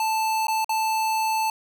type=tone with dropouts; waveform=square; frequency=880 Hz; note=A5; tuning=in tune; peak=-22 dBFS; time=0-1.5 s; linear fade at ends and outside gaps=2 ms; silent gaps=0.47-0.482 / 0.645-0.693 s; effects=none